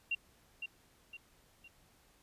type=tone with echo; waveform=sine; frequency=2763 Hz; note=F7; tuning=19 cents flat; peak=-31 dBFS; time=0.11-0.15 s; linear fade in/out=5 ms; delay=510 ms; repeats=3; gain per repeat=-7 dB; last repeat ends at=1.68 s; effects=pink hiss -67 dBFS RMS until 2.22 s + resampled to 32000 Hz